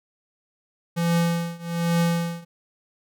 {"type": "tone with tremolo", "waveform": "square", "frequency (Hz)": 169.6, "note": "E3", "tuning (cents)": 50, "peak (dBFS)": -18, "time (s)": [0.96, 2.45], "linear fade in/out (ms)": 20, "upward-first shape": "triangle", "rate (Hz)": 1.2, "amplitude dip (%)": 95, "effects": []}